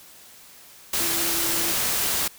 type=tone in noise; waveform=sine; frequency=336 Hz; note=E4; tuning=33 cents sharp; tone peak=-33 dBFS; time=1-1.72 s; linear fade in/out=5 ms; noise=white; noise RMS=-24 dBFS; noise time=0.93-2.28 s; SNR=-12 dB; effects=white hiss -48 dBFS RMS until 2.38 s